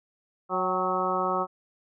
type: harmonic tone with a mistuned harmonic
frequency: 184 Hz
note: F#3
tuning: 9 cents flat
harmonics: 1 / 2 / 3 / 4 / 5 / 6 / 7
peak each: -36 / -32 / -32 / -31 / -34 / -30 / -30 dBFS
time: 0.49-1.47 s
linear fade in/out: 50 ms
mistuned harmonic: 4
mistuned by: +46 cents
effects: none